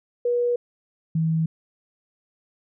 sine tone pair in turn, 483.3 / 161.28 Hz, B4 / E3, -38 / -38 cents, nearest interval octave + perfect fifth, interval 1900 cents, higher first, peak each -19 dBFS, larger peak neither, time 0.25-0.56 / 1.15-1.46 s, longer neither, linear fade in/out 5 ms, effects none

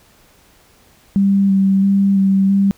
sine tone with vibrato, 195.5 Hz, G3, 4 cents flat, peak -10 dBFS, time 1.16-2.71 s, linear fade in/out 0 ms, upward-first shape square, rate 1.5 Hz, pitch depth 15 cents each way, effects pink hiss -51 dBFS RMS until 2.77 s

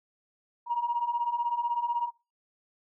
sine beating tone pair, 939 / 955 Hz, A#5 / A#5, +12 / +42 cents, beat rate 16 Hz, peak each -31 / -27 dBFS, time 0.66-2.11 s, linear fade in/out 50 ms, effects noise-tail reverb RT60 0.3 s tail -22 dB re dry + tanh soft clip ceiling -19 dBFS

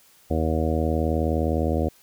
harmonic tone, 79.6 Hz, D#2, 40 cents sharp, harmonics 1 / 2 / 3 / 4 / 5 / 6 / 7 / 8 / 9, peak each -24 / -31 / -28 / -29 / -33 / -30 / -30 / -37 / -33 dBFS, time 0.3-1.89 s, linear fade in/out 10 ms, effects white hiss -56 dBFS RMS until 2.02 s

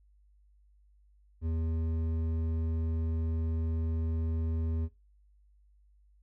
sine tone with hard clipping, 81.1 Hz, E2, 28 cents flat, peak -31 dBFS, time 1.41-4.89 s, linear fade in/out 50 ms, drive 9 dB, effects noise-tail reverb RT60 0.2 s tail -18 dB re dry + added 50 Hz sine -60 dBFS peak until 6.22 s

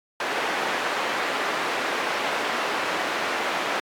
white band-pass noise, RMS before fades -27 dBFS, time 0.2-3.8 s, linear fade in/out 2 ms, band 360 to 1800 Hz, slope 12 dB/octave, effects AAC 64 kbps

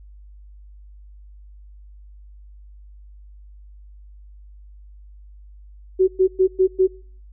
sine tone bursts, 375.2 Hz, F#4, 24 cents sharp, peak -11 dBFS, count 5, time 5.99-6.875 s, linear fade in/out 20 ms, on 89 ms, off 110 ms, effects noise-tail reverb RT60 0.5 s tail -23 dB re dry + added 50 Hz sine -41 dBFS peak until 7.32 s

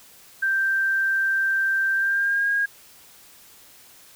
sine tone with pitch glide, 1570 to 1630.1 Hz, G6 to G#6, +2 to -33 cents, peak -19 dBFS, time 0.42-2.66 s, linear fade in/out 10 ms, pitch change +65 cents, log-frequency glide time 1.93-2.49 s, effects white hiss -50 dBFS RMS until 4.15 s

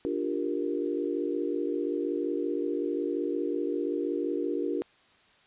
sine chord, G minor seventh, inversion second, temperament equal with one note detuned, 293.7 / 349.2 / 394.7 / 466.2 Hz, D4 / F4 / G4 / Bb4, 0 / 0 / +12 / 0 cents, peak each -32 / -32 / -34 / -34 dBFS, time 0.05-4.82 s, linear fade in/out 0 ms, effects white hiss -61 dBFS RMS until 5.46 s + resampled to 8000 Hz

